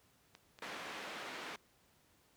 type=clicks; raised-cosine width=0.2 ms; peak=-36 dBFS; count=6; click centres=0.351 / 0.589 / 0.644 / 0.698 / 0.767 / 1.172 s
type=band-pass noise; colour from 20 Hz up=white; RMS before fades=-46 dBFS; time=0.62-1.56 s; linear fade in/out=2 ms; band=230 to 2400 Hz; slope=12 dB/octave
effects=pink hiss -70 dBFS RMS until 2.36 s + high-pass 60 Hz 12 dB/octave